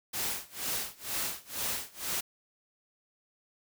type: noise with tremolo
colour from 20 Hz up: white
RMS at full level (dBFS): -32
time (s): 0.13-2.21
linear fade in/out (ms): 10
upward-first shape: sine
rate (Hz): 2.1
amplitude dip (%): 95
effects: none